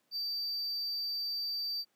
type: tone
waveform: triangle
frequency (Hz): 4647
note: D8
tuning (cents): -19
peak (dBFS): -32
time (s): 0.11-1.85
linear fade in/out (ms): 50
effects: pink hiss -75 dBFS RMS until 1.95 s + high-pass 200 Hz 12 dB/octave